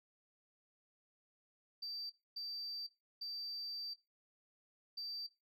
sine tone bursts at uneven times, 4660 Hz, D8, 14 cents flat, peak -39 dBFS, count 4, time 1.82-2.1 / 2.36-2.87 / 3.21-3.94 / 4.97-5.27 s, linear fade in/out 10 ms, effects noise-tail reverb RT60 0.2 s tail -17 dB re dry + tanh soft clip ceiling -38 dBFS

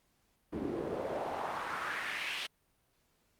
pink noise with band-pass filter sweep, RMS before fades -37 dBFS, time 0.52-2.47 s, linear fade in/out 10 ms, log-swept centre 270 to 3100 Hz, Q 2.3, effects pink hiss -74 dBFS RMS until 3.39 s + Opus 48 kbps

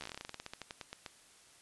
slowing click train, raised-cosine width 0.2 ms, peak -25 dBFS, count 21, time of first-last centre 0.01-1.062 s, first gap 13 ms, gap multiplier 1.13, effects white hiss -61 dBFS RMS until 1.61 s + resampled to 24000 Hz

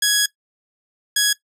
10% pulse tone pair in turn, 1668 / 1668 Hz, G#6 / G#6, +7 / +7 cents, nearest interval unison, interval 0 cents, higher neither, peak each -6 dBFS, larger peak neither, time 0.02-0.26 / 1.16-1.33 s, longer first, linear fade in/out 5 ms, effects noise-tail reverb RT60 0.1 s tail -18 dB re dry

